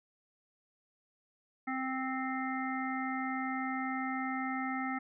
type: harmonic tone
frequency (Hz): 261.8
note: C4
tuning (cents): +1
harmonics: 1 / 3 / 5 / 7 / 8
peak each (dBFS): -36 / -39 / -40 / -43 / -42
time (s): 1.67-4.99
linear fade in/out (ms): 10
effects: none